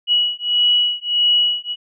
sine beating tone pair, 2924 / 2925.6 Hz, F#7 / F#7, -21 / -20 cents, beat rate 1.6 Hz, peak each -17 dBFS, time 0.07-1.76 s, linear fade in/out 50 ms, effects none

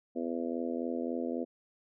harmonic tone, 83.7 Hz, E2, 27 cents sharp, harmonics 3 / 4 / 5 / 6 / 7 / 8, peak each -35 / -38 / -41 / -39 / -44 / -44 dBFS, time 0.15-1.45 s, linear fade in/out 20 ms, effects none

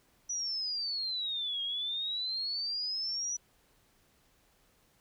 sine exponential two-way sweep, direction down then up, 5920 to 3242 to 5920 Hz, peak -32 dBFS, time 0.29-3.37 s, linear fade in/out 10 ms, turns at 1.62 s, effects pink hiss -68 dBFS RMS until 5 s

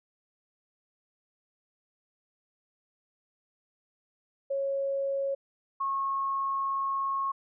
sine tone pair in turn, 550 / 1090.8 Hz, C#5 / C#6, -14 / -28 cents, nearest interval octave, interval 1186 cents, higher second, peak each -27 dBFS, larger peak neither, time 4.5-5.35 / 5.8-7.32 s, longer second, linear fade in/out 10 ms, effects none

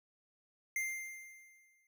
square tone with exponential decay, 2098 Hz, C7, 4 cents sharp, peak -33 dBFS, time 0.76-1.87 s, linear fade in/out 2 ms, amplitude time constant 240 ms, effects none

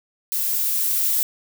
violet noise with level ramp, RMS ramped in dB -23 to -20 dBFS, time 0.32-1.23 s, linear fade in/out 0 ms, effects none

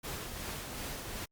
pink noise with tremolo, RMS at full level -39 dBFS, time 0.03-1.26 s, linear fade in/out 20 ms, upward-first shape triangle, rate 2.7 Hz, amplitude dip 40%, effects Opus 48 kbps

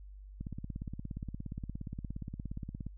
click train, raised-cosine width 5 ms, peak -27 dBFS, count 43, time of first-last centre 0.41-2.866 s, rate 17.1 Hz, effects added 49 Hz sine -47 dBFS peak until 2.97 s

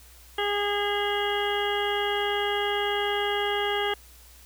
harmonic tone, 409.2 Hz, G#4, 26 cents flat, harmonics 1 / 2 / 3 / 4 / 5 / 7 / 8, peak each -28 / -30 / -35 / -33 / -34 / -34 / -34 dBFS, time 0.38-3.94 s, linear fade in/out 5 ms, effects added 60 Hz sine -51 dBFS peak until 4.45 s + white hiss -53 dBFS RMS until 4.45 s

